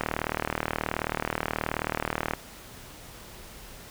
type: click train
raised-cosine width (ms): 0.5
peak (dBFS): -11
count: 91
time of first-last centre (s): 0.01-2.336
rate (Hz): 38.7
effects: pink hiss -46 dBFS RMS until 3.9 s